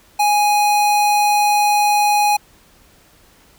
square tone, 830 Hz, G#5, 1 cent flat, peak -13 dBFS, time 0.19-2.37 s, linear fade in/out 10 ms, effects pink hiss -51 dBFS RMS until 3.58 s

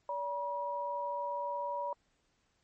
sine tone pair together, 574 / 962 Hz, D5 / B5, -40 / -46 cents, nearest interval major sixth, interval 894 cents, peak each -38 / -35 dBFS, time 0.09-1.93 s, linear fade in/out 2 ms, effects pink hiss -75 dBFS RMS until 2.63 s + MP3 32 kbps

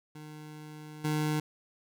25% pulse tone with level steps, 152.5 Hz, D#3, 34 cents flat, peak -40 / -24 dBFS, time 0.15-1.4 s, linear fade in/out 5 ms, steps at 1.04 s, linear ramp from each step 10 ms, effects none

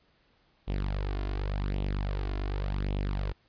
sawtooth tone with flanger, 48.95 Hz, G1, 2 cents flat, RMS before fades -31 dBFS, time 0.67-3.33 s, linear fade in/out 20 ms, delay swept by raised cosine 0.31 to 2.91 ms, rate 0.88 Hz, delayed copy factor +0.65, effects pink hiss -67 dBFS RMS until 3.48 s + resampled to 11025 Hz

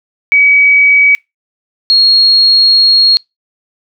sine tone pair in turn, 2272 / 4289 Hz, C#7 / C8, +42 / +42 cents, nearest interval major seventh, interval 1100 cents, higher second, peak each -4 dBFS, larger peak neither, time 0.32-1.15 / 1.9-3.17 s, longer second, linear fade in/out 0 ms, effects noise-tail reverb RT60 0.2 s tail -25 dB re dry

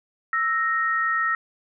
sine tone pair together, 1318.5 / 1864.7 Hz, E6 / A#6, 0 / 0 cents, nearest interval tritone, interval 600 cents, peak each -23 dBFS, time 0.33-1.35 s, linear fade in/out 2 ms, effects none

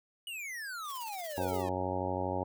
square exponential sweep, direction down, 2960 to 345 Hz, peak -39 dBFS, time 0.27-1.69 s, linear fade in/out 2 ms
blue noise with tremolo, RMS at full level -45 dBFS, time 0.83-1.64 s, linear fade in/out 50 ms, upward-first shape sine, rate 17 Hz, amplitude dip 70%
harmonic tone, 92.5 Hz, F#2, in tune, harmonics 1 / 2 / 3 / 4 / 5 / 6 / 7 / 8 / 9 / 10, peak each -39 / -43 / -40 / -40 / -43 / -38 / -42 / -44 / -38 / -42 dBFS, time 1.37-2.44 s, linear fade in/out 10 ms
effects none

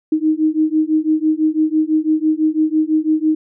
sine beating tone pair, 309.1 / 315.1 Hz, D#4 / D#4, -11 / +22 cents, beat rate 6 Hz, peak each -16 dBFS, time 0.12-3.35 s, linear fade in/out 5 ms, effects none

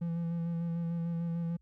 triangle tone with vibrato, 168.5 Hz, E3, 38 cents sharp, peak -29 dBFS, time 0.01-1.57 s, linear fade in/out 10 ms, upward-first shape square, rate 6.7 Hz, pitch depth 17 cents each way, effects added 60 Hz sine -63 dBFS peak until 1.61 s

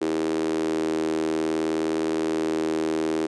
sawtooth tone with high-pass filter, 79.4 Hz, D#2, 36 cents sharp, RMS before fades -25 dBFS, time 0.01-3.27 s, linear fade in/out 10 ms, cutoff 350 Hz, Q 9.1, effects resampled to 22050 Hz

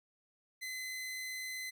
sawtooth tone, 2037 Hz, C7, 47 cents flat, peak -36 dBFS, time 0.61-1.71 s, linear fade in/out 20 ms, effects none

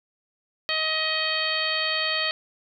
harmonic tone, 630 Hz, D#5, 21 cents sharp, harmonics 1 / 2 / 3 / 4 / 5 / 6 / 7, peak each -33 / -33 / -29 / -31 / -30 / -33 / -29 dBFS, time 0.69-2.31 s, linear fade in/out 0 ms, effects none

